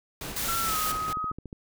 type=noise with tremolo; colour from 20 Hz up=pink; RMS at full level=-36 dBFS; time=0.21-1.13 s; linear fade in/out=2 ms; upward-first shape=square; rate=4.6 Hz; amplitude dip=30%
type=high-pass noise; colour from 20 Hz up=white; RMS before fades=-31 dBFS; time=0.36-0.92 s; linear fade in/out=5 ms; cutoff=970 Hz; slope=24 dB/octave
type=tone with pitch glide; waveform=sine; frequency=1352 to 1261.5 Hz; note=E6 to D#6; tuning=+43 to +23 cents; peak=-28 dBFS; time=0.48-1.32 s; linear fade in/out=10 ms; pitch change=-120 cents; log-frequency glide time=0.63-0.77 s
type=click train; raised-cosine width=3 ms; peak=-26 dBFS; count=7; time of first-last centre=1.1-1.529 s; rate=14 Hz
effects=none